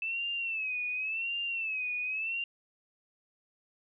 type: tone with vibrato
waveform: sine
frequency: 2624 Hz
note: E7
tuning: 9 cents flat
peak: -31 dBFS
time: 0.02-2.44 s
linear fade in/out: 2 ms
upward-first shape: sine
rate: 0.91 Hz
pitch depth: 110 cents each way
effects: none